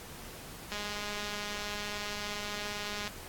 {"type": "click train", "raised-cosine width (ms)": 0.2, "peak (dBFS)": -20, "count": 489, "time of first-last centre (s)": [0.72, 3.077], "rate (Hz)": 207, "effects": ["pink hiss -47 dBFS RMS until 3.28 s", "AAC 64 kbps"]}